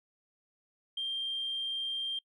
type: tone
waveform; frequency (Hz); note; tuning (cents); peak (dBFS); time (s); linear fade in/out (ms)
sine; 3181; G7; +25; -31; 0.97-2.19; 5
effects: noise-tail reverb RT60 0.1 s tail -25 dB re dry + tanh soft clip ceiling -27 dBFS